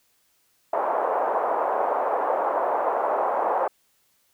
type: band-pass noise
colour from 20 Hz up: pink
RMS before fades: -24 dBFS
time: 0.73-3.68 s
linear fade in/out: 5 ms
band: 540 to 1000 Hz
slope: 24 dB/octave
effects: white hiss -66 dBFS RMS until 4.33 s